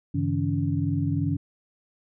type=tone cluster; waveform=sine; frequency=97.5 / 140.2 / 160.4 / 282.3 Hz; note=G2 / C#3 / E3 / C#4; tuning=-9 / +20 / -47 / +32 cents; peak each=-28 dBFS; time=0.14-1.37 s; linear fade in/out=10 ms; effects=none

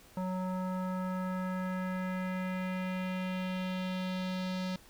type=tone with low-pass filter sweep; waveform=square; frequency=185 Hz; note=F#3; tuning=in tune; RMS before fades=-35 dBFS; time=0.17-4.76 s; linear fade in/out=2 ms; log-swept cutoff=970 to 4600 Hz; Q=2; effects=pink hiss -58 dBFS RMS until 4.89 s

